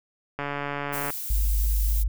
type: click train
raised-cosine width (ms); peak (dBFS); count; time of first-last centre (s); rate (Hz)
0.5; -15; 103; 0.39-1.103; 143
type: noise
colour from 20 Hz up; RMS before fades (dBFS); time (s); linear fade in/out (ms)
violet; -33; 0.92-2.04; 20
type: tone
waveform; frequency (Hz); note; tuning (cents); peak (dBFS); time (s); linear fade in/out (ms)
sine; 50.5; G#1; -48; -20; 1.3-2.08; 5
effects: none